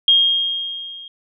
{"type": "tone with level ramp", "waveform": "sine", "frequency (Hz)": 3238, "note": "G#7", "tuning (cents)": -45, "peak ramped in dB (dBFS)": [-8, -34], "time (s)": [0.08, 1.08], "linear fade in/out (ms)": 2, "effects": []}